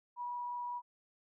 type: tone with frequency modulation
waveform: sine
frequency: 971 Hz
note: B5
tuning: 30 cents flat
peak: -37 dBFS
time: 0.16-0.82 s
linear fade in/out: 50 ms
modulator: 24.8 Hz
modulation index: 0.35
effects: none